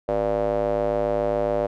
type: tone with band-pass filter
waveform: square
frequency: 53.6 Hz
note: A1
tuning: 45 cents flat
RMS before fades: -23 dBFS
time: 0.08-1.67 s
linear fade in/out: 10 ms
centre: 570 Hz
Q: 4.7
effects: none